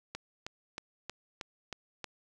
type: click train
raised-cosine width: 0.2 ms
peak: -21 dBFS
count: 7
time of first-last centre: 0.15-2.043 s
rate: 3.17 Hz
effects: none